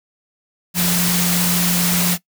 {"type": "tone in noise", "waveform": "sine", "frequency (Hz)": 176.3, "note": "F3", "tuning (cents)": 17, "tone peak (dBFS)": -18, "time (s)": [0.74, 2.18], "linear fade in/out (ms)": 50, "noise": "white", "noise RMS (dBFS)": -19, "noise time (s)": [0.74, 2.18], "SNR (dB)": -2, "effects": ["noise-tail reverb RT60 0.1 s tail -20 dB re dry"]}